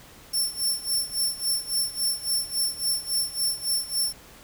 20% pulse tone with tremolo, 5410 Hz, E8, 44 cents sharp, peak -16 dBFS, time 0.33-4.13 s, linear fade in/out 10 ms, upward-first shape sine, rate 3.6 Hz, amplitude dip 85%, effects pink hiss -49 dBFS RMS until 4.43 s

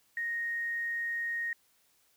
sine tone with quantisation, 1864.7 Hz, A#6, in tune, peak -31 dBFS, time 0.17-1.53 s, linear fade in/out 2 ms, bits 10, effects white hiss -69 dBFS RMS until 2.16 s

